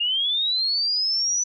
sine linear sweep, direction up, 2794 to 6000 Hz, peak -20 dBFS, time 0-1.44 s, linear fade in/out 10 ms, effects none

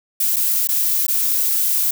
violet noise with dropouts, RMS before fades -18 dBFS, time 0.2-1.91 s, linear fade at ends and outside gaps 5 ms, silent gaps 0.361-0.365 / 0.674-0.688 / 1.067-1.081 s, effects none

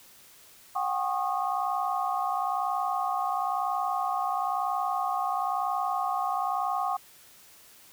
sine tone cluster, 733 / 794 / 1091 / 1231 Hz, F#5 / G5 / C#6 / D#6, -16 / +22 / -28 / -19 cents, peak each -31 / -31 / -31 / -34 dBFS, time 0.75-6.97 s, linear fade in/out 10 ms, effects white hiss -54 dBFS RMS until 7.92 s

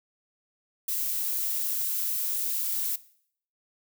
violet noise, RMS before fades -29 dBFS, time 0.88-2.96 s, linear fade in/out 5 ms, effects noise-tail reverb RT60 0.6 s tail -18 dB re dry

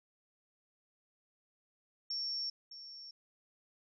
sine tone with echo, 5470 Hz, F8, 37 cents flat, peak -35 dBFS, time 2.1-2.5 s, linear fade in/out 5 ms, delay 610 ms, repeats 1, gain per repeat -12 dB, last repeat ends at 3.11 s, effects none

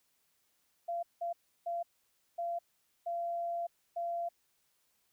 sine tone bursts at uneven times, 686 Hz, F5, 31 cents flat, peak -33 dBFS, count 6, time 0.88-1.03 / 1.21-1.33 / 1.66-1.83 / 2.38-2.59 / 3.06-3.67 / 3.96-4.29 s, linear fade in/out 10 ms, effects white hiss -75 dBFS RMS until 5.12 s

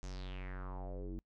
square tone with low-pass filter sweep, 46.45 Hz, F#1, 7 cents sharp, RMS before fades -43 dBFS, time 0.03-1.19 s, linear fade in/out 0 ms, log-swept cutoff 6800 to 280 Hz, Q 4.4, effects noise-tail reverb RT60 0.1 s tail -26 dB re dry

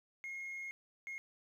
sine tone bursts at uneven times, 2151 Hz, C7, 47 cents sharp, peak -39 dBFS, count 2, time 0.24-0.71 / 1.07-1.18 s, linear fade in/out 0 ms, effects tanh soft clip ceiling -40 dBFS + 12-bit

